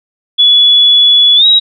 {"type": "tone with pitch glide", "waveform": "sine", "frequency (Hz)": [3412, 3830], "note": ["G#7", "A#7"], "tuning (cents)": [46, 46], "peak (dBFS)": -3, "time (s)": [0.38, 1.6], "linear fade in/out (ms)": 20, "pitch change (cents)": 200, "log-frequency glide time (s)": [1.36, 1.46], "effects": []}